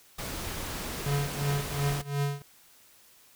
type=noise; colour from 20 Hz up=pink; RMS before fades=-36 dBFS; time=0.18-2.02 s; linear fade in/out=10 ms
type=tone with tremolo; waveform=square; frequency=142.1 Hz; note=C#3; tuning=43 cents sharp; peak=-25 dBFS; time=1.06-2.42 s; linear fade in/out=2 ms; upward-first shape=triangle; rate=2.8 Hz; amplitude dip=95%
effects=white hiss -58 dBFS RMS until 3.35 s